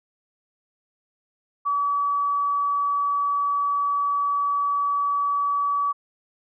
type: tone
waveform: sine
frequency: 1143 Hz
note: D6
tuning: 47 cents flat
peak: -20 dBFS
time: 1.65-5.93 s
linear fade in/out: 20 ms
effects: none